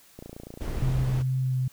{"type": "click train", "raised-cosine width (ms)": 2, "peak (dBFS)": -27, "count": 19, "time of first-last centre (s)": [0.19, 0.819], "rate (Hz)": 28.6}
{"type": "noise", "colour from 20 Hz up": "brown", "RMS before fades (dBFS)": -30, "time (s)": [0.6, 1.23], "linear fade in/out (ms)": 20}
{"type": "tone with vibrato", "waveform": "sine", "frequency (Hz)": 129.6, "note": "C3", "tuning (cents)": -16, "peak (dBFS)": -23, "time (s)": [0.82, 1.68], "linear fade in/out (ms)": 5, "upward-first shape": "triangle", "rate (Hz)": 2.3, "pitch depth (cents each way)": 14}
{"effects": ["white hiss -56 dBFS RMS until 1.72 s"]}